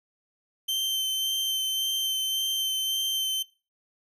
40% pulse tone with vibrato, 3108 Hz, G7, 16 cents flat, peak -24 dBFS, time 0.68-3.43 s, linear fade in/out 10 ms, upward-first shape sine, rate 1.8 Hz, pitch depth 13 cents each way, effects noise-tail reverb RT60 0.3 s tail -19 dB re dry

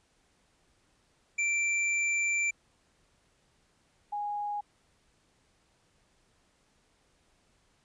square / sine tone pair in turn, 2349 / 825.7 Hz, D7 / G#5, 0 / -10 cents, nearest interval octave + tritone, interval 1810 cents, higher first, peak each -27 / -31 dBFS, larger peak first, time 1.38-2.51 / 4.12-4.61 s, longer first, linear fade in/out 10 ms, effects pink hiss -69 dBFS RMS until 7.84 s + resampled to 22050 Hz

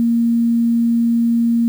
sine tone, 233.1 Hz, A#3, in tune, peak -12 dBFS, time 0-1.68 s, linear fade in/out 0 ms, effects 7-bit

